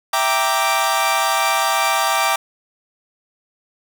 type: chord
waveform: sawtooth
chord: E half-diminished seventh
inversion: none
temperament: equal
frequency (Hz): 659.3 / 784 / 932.3 / 1174.7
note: E5 / G5 / Bb5 / D6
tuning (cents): 0 / 0 / 0 / 0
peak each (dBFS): -20 / -17 / -19 / -16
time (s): 0.13-2.36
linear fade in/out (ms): 5
effects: none